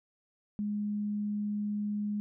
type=tone; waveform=sine; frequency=207.7 Hz; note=G#3; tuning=in tune; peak=-30 dBFS; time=0.59-2.2 s; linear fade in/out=0 ms; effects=none